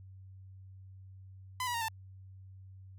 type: tone with pitch steps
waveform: sawtooth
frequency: 1010 / 968.3 / 928.3 / 890 Hz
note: B5 / B5 / A#5 / A5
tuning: +39 / -34 / -7 / +20 cents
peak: -29 dBFS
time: 1.6-1.884 s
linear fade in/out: 2 ms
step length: 71 ms
effects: added 95 Hz sine -49 dBFS peak until 2.98 s